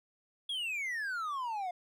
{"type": "exponential sweep", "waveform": "triangle", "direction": "down", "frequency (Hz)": [3392, 698.5], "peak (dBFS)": -32, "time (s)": [0.49, 1.71], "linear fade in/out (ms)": 5, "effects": []}